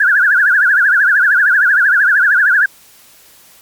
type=tone with vibrato; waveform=sine; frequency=1559 Hz; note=G6; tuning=10 cents flat; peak=-7 dBFS; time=0-2.66 s; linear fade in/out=5 ms; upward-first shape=triangle; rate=13 Hz; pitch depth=210 cents each way; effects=white hiss -44 dBFS RMS until 3.61 s + MP3 96 kbps